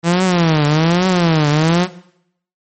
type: tone with vibrato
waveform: sawtooth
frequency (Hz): 165.6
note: E3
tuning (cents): +8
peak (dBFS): -7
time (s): 0.03-1.88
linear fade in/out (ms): 50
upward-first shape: triangle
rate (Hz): 1.2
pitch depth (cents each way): 230
effects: noise-tail reverb RT60 0.7 s tail -17 dB re dry + MP3 32 kbps